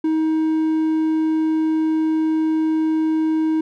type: tone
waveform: triangle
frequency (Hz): 316.1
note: D#4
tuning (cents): +27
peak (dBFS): -14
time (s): 0.04-3.61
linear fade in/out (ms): 5
effects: none